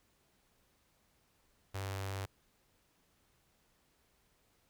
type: tone with notch filter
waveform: sawtooth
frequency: 97 Hz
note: G2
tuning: 18 cents flat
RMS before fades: -40 dBFS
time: 1.74-2.26 s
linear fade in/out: 10 ms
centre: 210 Hz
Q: 0.58
effects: pink hiss -73 dBFS RMS until 4.69 s